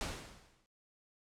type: noise with exponential decay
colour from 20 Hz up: pink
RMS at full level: -36 dBFS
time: 0.01-0.66 s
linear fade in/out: 0 ms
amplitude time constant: 140 ms
effects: noise-tail reverb RT60 0.3 s tail -26 dB re dry + low-pass 8000 Hz 12 dB/octave